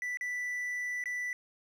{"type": "tone with dropouts", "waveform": "triangle", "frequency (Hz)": 1975.5, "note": "B6", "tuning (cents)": 0, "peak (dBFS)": -31, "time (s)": [0.02, 1.33], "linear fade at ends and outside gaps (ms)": 1, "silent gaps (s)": [[0.172, 0.21], [1.039, 1.057]], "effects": []}